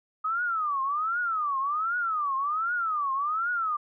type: tone with vibrato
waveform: sine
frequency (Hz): 1244.5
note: D#6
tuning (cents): 0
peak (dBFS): -25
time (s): 0.24-3.77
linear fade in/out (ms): 10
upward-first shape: triangle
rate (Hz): 1.3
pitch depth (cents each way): 290
effects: none